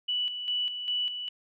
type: tone with tremolo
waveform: sine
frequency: 2960 Hz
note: F#7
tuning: in tune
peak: -26 dBFS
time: 0.08-1.29 s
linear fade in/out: 10 ms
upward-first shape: square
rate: 2.5 Hz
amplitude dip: 55%
effects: none